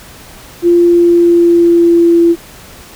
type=tone with pitch glide; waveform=sine; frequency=346 to 338.9 Hz; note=F4 to E4; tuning=-16 to +48 cents; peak=-4 dBFS; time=0.62-2.36 s; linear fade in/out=50 ms; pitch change=-36 cents; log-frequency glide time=0.84-2.19 s; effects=pink hiss -35 dBFS RMS until 2.95 s